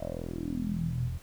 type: tone with low-pass filter sweep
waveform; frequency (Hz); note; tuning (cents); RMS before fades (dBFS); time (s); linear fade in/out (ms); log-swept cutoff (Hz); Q
10% pulse; 41.9; E1; +29; -33; 0-1.18; 10; 650 to 95; 6.9
effects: pink hiss -55 dBFS RMS until 1.22 s